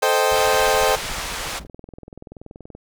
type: chord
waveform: 30% pulse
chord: A half-diminished seventh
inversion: none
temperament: equal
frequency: 440 / 523.3 / 622.3 / 784 Hz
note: A4 / C5 / Eb5 / G5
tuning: 0 / 0 / 0 / 0 cents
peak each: -19 / -18 / -20 / -19 dBFS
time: 0.02-0.96 s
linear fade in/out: 10 ms
type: noise with tremolo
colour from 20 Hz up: brown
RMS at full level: -31 dBFS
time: 0.31-1.67 s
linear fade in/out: 10 ms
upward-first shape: triangle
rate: 14 Hz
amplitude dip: 95%
type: band-pass noise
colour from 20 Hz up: pink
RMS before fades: -29 dBFS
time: 0.34-1.6 s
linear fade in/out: 20 ms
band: 680 to 8800 Hz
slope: 12 dB/octave
type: click train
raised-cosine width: 2 ms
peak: -25 dBFS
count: 24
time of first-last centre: 1.65-2.75 s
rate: 20.9 Hz
effects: none